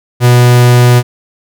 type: tone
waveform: 45% pulse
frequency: 122.6 Hz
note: B2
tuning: 12 cents flat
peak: -3 dBFS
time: 0.2-1.03 s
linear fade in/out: 50 ms
effects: none